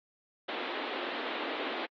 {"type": "band-pass noise", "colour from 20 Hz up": "pink", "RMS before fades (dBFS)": -37, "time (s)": [0.48, 1.86], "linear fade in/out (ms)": 10, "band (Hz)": [270, 3800], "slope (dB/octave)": 48, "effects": ["AAC 32 kbps"]}